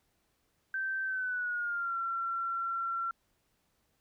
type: tone with pitch glide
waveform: sine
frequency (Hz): 1554 to 1360.7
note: G6 to F6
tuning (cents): -16 to -45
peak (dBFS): -31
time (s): 0.74-3.11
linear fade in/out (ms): 2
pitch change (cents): -229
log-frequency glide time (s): 1.04-1.97
effects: pink hiss -75 dBFS RMS until 4 s